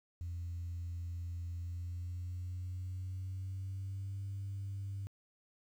sine tone with pitch glide, 86.2 to 98.45 Hz, F2 to G2, -22 to +8 cents, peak -37 dBFS, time 0.21-5.07 s, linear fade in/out 0 ms, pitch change +230 cents, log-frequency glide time 1.55-4.24 s, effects tanh soft clip ceiling -35 dBFS + 11-bit

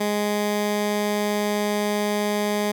15% pulse tone, 207.7 Hz, G#3, in tune, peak -15 dBFS, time 0-2.72 s, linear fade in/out 10 ms, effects none

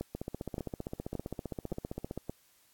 two click trains, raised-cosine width 2 ms, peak -23 / -22 dBFS, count 32 / 5, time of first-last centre 0.15-2.176 / 0.01-2.296 s, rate 15.3 / 1.75 Hz, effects white hiss -66 dBFS RMS until 2.73 s + AAC 64 kbps

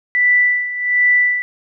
sine tone with tremolo, 1975.5 Hz, B6, in tune, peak -9 dBFS, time 0.15-1.42 s, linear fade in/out 0 ms, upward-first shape sine, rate 1.3 Hz, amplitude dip 75%, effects none

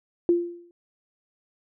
sine tone with exponential decay, 346 Hz, F4, 16 cents flat, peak -14 dBFS, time 0.29-0.71 s, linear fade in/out 1 ms, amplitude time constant 90 ms, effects none

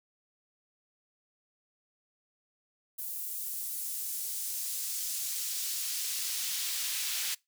pink noise with high-pass filter sweep, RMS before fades -35 dBFS, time 2.98-7.35 s, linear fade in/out 10 ms, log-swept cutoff 12000 to 2900 Hz, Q 0.78, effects noise-tail reverb RT60 0.2 s tail -23 dB re dry

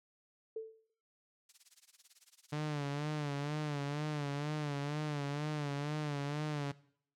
sine tone with exponential decay, 443.3 Hz, A4, 13 cents sharp, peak -35 dBFS, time 0.56-0.9 s, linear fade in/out 5 ms, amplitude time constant 73 ms
violet noise with tremolo, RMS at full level -47 dBFS, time 1.49-2.52 s, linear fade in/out 2 ms, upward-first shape sine, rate 18 Hz, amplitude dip 100%
sawtooth tone with vibrato, 146.83 Hz, D3, in tune, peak -31 dBFS, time 2.52-6.72 s, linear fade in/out 10 ms, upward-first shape sine, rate 2.1 Hz, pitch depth 68 cents each way
effects noise-tail reverb RT60 0.6 s tail -19 dB re dry + low-pass 6000 Hz 12 dB/octave

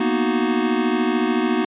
square chord, B major seventh, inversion third, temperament equal, 233.1 / 246.9 / 311.1 / 370 Hz, A#3 / B3 / D#4 / F#4, 0 / 0 / 0 / 0 cents, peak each -24 dBFS, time 0-1.65 s, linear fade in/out 5 ms, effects resampled to 8000 Hz

